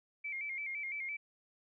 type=tone with vibrato; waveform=sine; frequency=2221 Hz; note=C#7; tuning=3 cents sharp; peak=-37 dBFS; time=0.24-1.17 s; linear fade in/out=10 ms; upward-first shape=square; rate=5.9 Hz; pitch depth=70 cents each way; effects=none